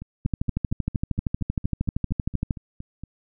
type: two click trains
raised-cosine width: 5 ms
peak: -11 / -23 dBFS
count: 30 / 14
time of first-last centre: 0.26-2.508 / 0.02-3.036 s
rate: 12.9 / 4.31 Hz
effects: none